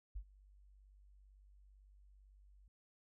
sine tone with ADSR envelope, 48.94 Hz, G1, 2 cents flat, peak -39 dBFS, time 0.15-2.68 s, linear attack 13 ms, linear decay 70 ms, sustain -22 dB, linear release 3 ms, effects none

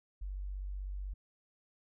sine tone, 48 Hz, G1, 36 cents flat, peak -37 dBFS, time 0.21-1.14 s, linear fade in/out 10 ms, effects none

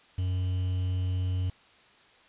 triangle tone with quantisation, 91.8 Hz, F#2, 13 cents flat, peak -24 dBFS, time 0.18-1.5 s, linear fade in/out 5 ms, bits 8, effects white hiss -58 dBFS RMS until 2.28 s + resampled to 8000 Hz

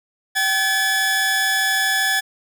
sawtooth tone pair together, 772 / 1715.2 Hz, G5 / A6, -27 / -45 cents, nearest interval octave + major second, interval 1382 cents, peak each -21 / -14 dBFS, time 0.35-2.21 s, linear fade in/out 20 ms, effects none

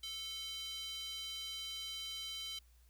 square tone with high-pass filter, 441.4 Hz, A4, 5 cents sharp, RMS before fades -44 dBFS, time 0.03-2.59 s, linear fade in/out 5 ms, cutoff 3400 Hz, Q 7.9, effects added 60 Hz sine -62 dBFS peak until 2.89 s + white hiss -73 dBFS RMS until 2.89 s

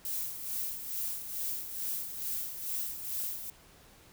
violet noise with tremolo, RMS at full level -34 dBFS, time 0.05-3.5 s, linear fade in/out 2 ms, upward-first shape sine, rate 2.3 Hz, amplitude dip 60%, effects pink hiss -58 dBFS RMS until 4.12 s

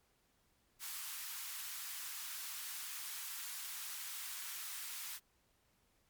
white high-pass noise, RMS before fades -45 dBFS, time 0.79-5.2 s, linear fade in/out 50 ms, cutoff 1000 Hz, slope 24 dB/octave, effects pink hiss -75 dBFS RMS until 6.09 s + MP3 96 kbps

